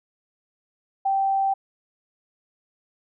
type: tone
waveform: sine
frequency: 780 Hz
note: G5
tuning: 9 cents flat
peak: -19 dBFS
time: 1.05-1.54 s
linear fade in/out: 10 ms
effects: none